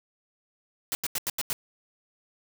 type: noise bursts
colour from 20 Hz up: white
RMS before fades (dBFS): -29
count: 6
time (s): 0.92-1.53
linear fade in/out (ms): 0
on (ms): 30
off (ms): 86
effects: none